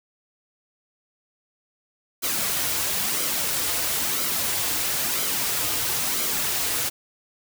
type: noise with flanger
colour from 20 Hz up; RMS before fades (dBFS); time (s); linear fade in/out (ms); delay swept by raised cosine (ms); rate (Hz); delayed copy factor
white; -25; 2.22-6.9; 20; 1.1 to 5.3; 1; -0.5
effects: none